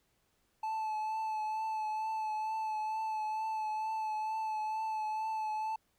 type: tone with vibrato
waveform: triangle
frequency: 870 Hz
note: A5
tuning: 20 cents flat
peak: -31 dBFS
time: 0.63-5.76 s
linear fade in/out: 5 ms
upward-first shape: triangle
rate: 2.2 Hz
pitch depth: 26 cents each way
effects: pink hiss -75 dBFS RMS until 5.98 s